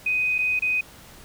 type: tone with dropouts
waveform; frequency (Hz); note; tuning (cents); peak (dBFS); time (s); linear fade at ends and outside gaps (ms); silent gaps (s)
sine; 2502; D#7; +9; -20; 0.06-0.81; 5; 0.383-0.387 / 0.593-0.621
effects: pink hiss -47 dBFS RMS until 1.24 s